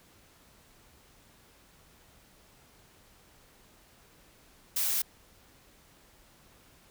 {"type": "noise", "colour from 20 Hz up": "blue", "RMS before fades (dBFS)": -29, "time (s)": [4.76, 5.02], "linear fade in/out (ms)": 5, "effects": ["pink hiss -60 dBFS RMS until 6.9 s"]}